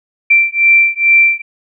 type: beating tone pair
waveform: sine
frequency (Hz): 2349 / 2351.3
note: D7 / D7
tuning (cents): 0 / +1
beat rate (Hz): 2.3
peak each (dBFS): -10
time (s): 0.3-1.42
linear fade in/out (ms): 10
effects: none